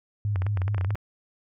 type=tone with vibrato; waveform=sine; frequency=98 Hz; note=G2; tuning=in tune; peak=-23 dBFS; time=0.25-0.95 s; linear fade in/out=0 ms; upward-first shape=square; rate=4.8 Hz; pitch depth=93 cents each way
type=clicks; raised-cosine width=0.5 ms; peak=-20 dBFS; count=12; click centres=0.359 / 0.42 / 0.466 / 0.573 / 0.618 / 0.68 / 0.746 / 0.781 / 0.811 / 0.847 / 0.906 / 0.955 s
effects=none